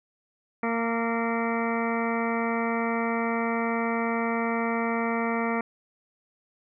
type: harmonic tone with a mistuned harmonic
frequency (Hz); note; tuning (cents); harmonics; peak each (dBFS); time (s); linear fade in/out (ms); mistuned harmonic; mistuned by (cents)
230.3; A#3; -21; 1 / 2 / 3 / 4 / 5 / 6 / 8 / 9 / 10; -28 / -31 / -33 / -34 / -35 / -36 / -37 / -38 / -38; 0.63-5.61; 2; 5; +20
effects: none